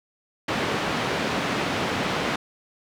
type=band-pass noise; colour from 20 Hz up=pink; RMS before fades=-26 dBFS; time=0.48-2.36 s; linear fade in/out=5 ms; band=170 to 3300 Hz; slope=12 dB/octave; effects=none